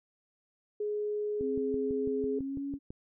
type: tone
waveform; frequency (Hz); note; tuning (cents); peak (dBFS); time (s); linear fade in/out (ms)
sine; 418.4; G#4; +13; -30; 0.8-2.39; 5
type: tone with pitch glide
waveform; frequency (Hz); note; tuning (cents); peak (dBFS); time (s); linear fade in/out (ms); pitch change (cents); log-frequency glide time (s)
sine; 264.5 to 279.6; C4 to C#4; +19 to +15; -33; 1.39-2.79; 50; +96; 2.29-2.64
type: click train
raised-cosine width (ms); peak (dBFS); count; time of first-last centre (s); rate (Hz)
3; -29; 10; 1.41-2.905; 6.02
effects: none